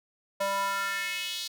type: tone with high-pass filter sweep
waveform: square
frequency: 197.2 Hz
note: G3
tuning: 11 cents sharp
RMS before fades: -31 dBFS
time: 0.4-1.48 s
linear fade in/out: 10 ms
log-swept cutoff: 670 to 4200 Hz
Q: 3
effects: none